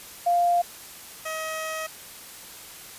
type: tone pair in turn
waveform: sine / 15% pulse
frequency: 698.5 / 634.7 Hz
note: F5 / D#5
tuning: 0 / +34 cents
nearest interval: major second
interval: 166 cents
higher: first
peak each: -18 / -23 dBFS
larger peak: first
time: 0.26-0.62 / 1.25-1.87 s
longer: second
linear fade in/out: 10 ms
effects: white hiss -43 dBFS RMS until 2.98 s + resampled to 32000 Hz